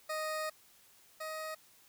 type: tone pair in turn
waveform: 20% pulse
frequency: 622.3 / 628.4 Hz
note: D#5 / D#5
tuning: 0 / +17 cents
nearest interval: unison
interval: 17 cents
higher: second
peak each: -30 / -34 dBFS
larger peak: first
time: 0.09-0.5 / 1.2-1.55 s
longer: first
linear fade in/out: 10 ms
effects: white hiss -63 dBFS RMS until 1.88 s